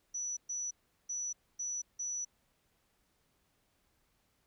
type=tone bursts at uneven times; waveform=sine; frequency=5920 Hz; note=F#8; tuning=in tune; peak=-35 dBFS; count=5; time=0.14-0.37 / 0.49-0.71 / 1.09-1.33 / 1.59-1.82 / 1.99-2.25 s; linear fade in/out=10 ms; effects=pink hiss -75 dBFS RMS until 4.46 s

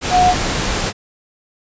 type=tone in noise; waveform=sine; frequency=727 Hz; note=F#5; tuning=31 cents flat; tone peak=-9 dBFS; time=0.1-0.35 s; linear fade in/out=50 ms; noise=pink; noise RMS=-19 dBFS; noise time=0.01-0.93 s; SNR=+7 dB; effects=resampled to 16000 Hz

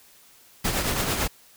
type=noise with tremolo; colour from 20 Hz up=pink; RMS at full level=-23 dBFS; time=0.64-1.28 s; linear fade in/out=10 ms; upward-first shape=triangle; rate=9 Hz; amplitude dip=55%; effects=white hiss -54 dBFS RMS until 1.56 s

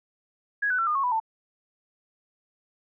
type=tone with pitch steps; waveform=sine; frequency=1661.2 / 1497.2 / 1349.3 / 1216.1 / 1096 / 987.8 / 890.2 Hz; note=G#6 / F#6 / E6 / D#6 / C#6 / B5 / A5; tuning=0 / +20 / +40 / -40 / -20 / 0 / +20 cents; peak=-22 dBFS; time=0.62-1.201 s; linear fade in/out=10 ms; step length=83 ms; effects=none

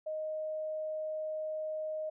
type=tone; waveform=sine; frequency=622.3 Hz; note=D#5; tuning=in tune; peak=-34 dBFS; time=0.06-2.1 s; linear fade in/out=10 ms; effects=none

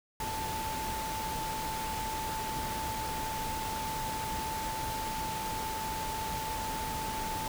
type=tone in noise; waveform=sine; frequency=880 Hz; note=A5; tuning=in tune; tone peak=-35 dBFS; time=0.2-7.48 s; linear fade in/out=2 ms; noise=pink; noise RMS=-38 dBFS; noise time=0.2-7.48 s; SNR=0 dB; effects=none

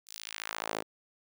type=tone with high-pass filter sweep; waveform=sawtooth; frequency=54.4 Hz; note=A1; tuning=19 cents flat; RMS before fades=-39 dBFS; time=0.06-0.84 s; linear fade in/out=50 ms; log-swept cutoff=6300 to 380 Hz; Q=1.1; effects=none

